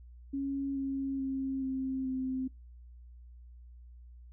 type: tone with pitch steps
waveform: sine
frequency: 275.5 / 271.6 / 267.7 / 263.8 / 260 Hz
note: C#4 / C#4 / C4 / C4 / C4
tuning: -11 / -35 / +40 / +14 / -11 cents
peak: -31 dBFS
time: 0.33-2.48 s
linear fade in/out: 10 ms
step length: 430 ms
effects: noise-tail reverb RT60 0.2 s tail -23 dB re dry + added 60 Hz sine -49 dBFS peak until 4.32 s